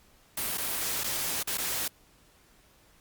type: noise with dropouts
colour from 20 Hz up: white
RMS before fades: -31 dBFS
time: 0.37-1.88 s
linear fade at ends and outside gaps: 5 ms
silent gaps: 0.575-0.58 / 1.036-1.041 / 1.43-1.472 / 1.574-1.581 s
effects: pink hiss -61 dBFS RMS until 3 s + Opus 48 kbps